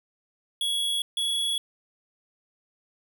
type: tone pair in turn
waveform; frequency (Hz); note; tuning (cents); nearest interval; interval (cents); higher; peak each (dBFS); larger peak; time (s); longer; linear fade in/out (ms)
square; 3350 / 3366; G#7 / G#7; +14 / +23; unison; 9; second; -25; neither; 0.61-1.02 / 1.17-1.58; neither; 2
effects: none